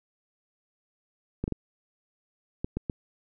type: clicks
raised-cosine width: 3 ms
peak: -16 dBFS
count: 6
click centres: 1.44 / 1.479 / 1.523 / 2.645 / 2.77 / 2.898 s
effects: none

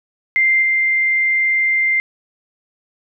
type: tone with level steps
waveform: sine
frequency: 2093 Hz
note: C7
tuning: in tune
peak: -11 / -13 dBFS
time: 0.36-2 s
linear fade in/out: 0 ms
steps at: 0.62 s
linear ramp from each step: 5 ms
effects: none

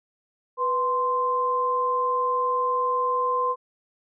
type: tone pair together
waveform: sine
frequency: 493.9 / 1041.4 Hz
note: B4 / C6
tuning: 0 / -8 cents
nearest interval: octave + minor second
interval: 1292 cents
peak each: -27 / -22 dBFS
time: 0.57-3.56 s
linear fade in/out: 50 ms
effects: none

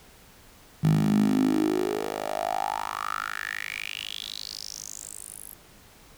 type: tone with high-pass filter sweep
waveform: 10% pulse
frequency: 51.91 Hz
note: G#1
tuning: in tune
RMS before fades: -28 dBFS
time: 0.83-5.55 s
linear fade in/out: 10 ms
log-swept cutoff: 150 to 12000 Hz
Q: 6.5
effects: pink hiss -53 dBFS RMS until 6.17 s

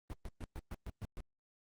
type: noise bursts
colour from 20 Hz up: brown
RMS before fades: -42 dBFS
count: 8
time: 0.1-1.204 s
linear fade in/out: 0 ms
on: 33 ms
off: 120 ms
effects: Opus 32 kbps

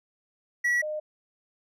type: tone pair in turn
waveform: triangle / sine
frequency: 1935 / 610.7 Hz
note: B6 / D#5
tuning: -36 / -32 cents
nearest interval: octave + minor sixth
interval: 1996 cents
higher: first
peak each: -20 / -29 dBFS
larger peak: first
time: 0.64-0.82 / 0.82-1 s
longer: neither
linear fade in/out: 10 ms
effects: none

